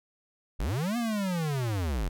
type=linear two-way sweep; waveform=square; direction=up then down; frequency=31.52 to 243.1 to 39.69 Hz; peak=-28 dBFS; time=0.59-2.09 s; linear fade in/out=10 ms; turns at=0.97 s; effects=none